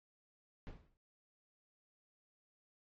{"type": "noise with exponential decay", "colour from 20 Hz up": "brown", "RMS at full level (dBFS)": -44, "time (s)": [0.67, 0.97], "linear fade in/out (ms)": 0, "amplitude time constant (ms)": 65, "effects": ["low-pass 4000 Hz 12 dB/octave", "MP3 32 kbps"]}